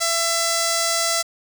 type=tone with notch filter; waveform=5% pulse; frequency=670 Hz; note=E5; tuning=28 cents sharp; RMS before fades=-21 dBFS; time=0-1.23 s; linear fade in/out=20 ms; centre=2900 Hz; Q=1.8; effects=7-bit